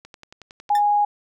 click train, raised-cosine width 0.2 ms, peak -24 dBFS, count 8, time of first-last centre 0.05-0.692 s, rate 10.9 Hz
sine tone, 826 Hz, G#5, 10 cents flat, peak -15 dBFS, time 0.7-1.05 s, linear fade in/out 5 ms
sawtooth tone with exponential decay, 1783 Hz, A6, 22 cents sharp, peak -23 dBFS, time 0.75-0.83 s, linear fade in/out 2 ms, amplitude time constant 16 ms
effects none

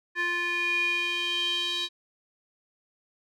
square tone with band-pass filter sweep, 349.2 Hz, F4, in tune, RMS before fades -28 dBFS, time 0.15-1.89 s, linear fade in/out 50 ms, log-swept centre 1900 to 3700 Hz, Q 6.5, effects none

